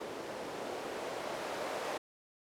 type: noise with low-pass filter sweep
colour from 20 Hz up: violet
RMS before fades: -40 dBFS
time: 0-1.98 s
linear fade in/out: 10 ms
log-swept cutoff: 400 to 600 Hz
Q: 1.4
effects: none